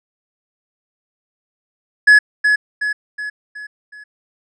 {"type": "tone with echo", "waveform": "triangle", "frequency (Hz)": 1695, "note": "G#6", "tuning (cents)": 35, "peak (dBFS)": -3, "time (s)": [2.07, 2.19], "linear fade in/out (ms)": 10, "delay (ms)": 370, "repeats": 5, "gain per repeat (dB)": -6, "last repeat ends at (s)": 4.04, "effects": ["resampled to 22050 Hz"]}